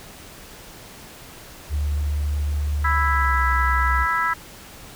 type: tone with pitch glide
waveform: sine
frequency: 73.42 to 65.41 Hz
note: D2 to C2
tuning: 0 to 0 cents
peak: -20 dBFS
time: 1.69-4.07 s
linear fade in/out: 50 ms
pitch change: -200 cents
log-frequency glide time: 2.98-3.44 s
type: harmonic tone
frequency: 329.6 Hz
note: E4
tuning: in tune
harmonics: 3 / 4 / 5 / 6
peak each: -25 / -22 / -25 / -27 dBFS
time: 2.84-4.34 s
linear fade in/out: 10 ms
effects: pink hiss -42 dBFS RMS until 4.95 s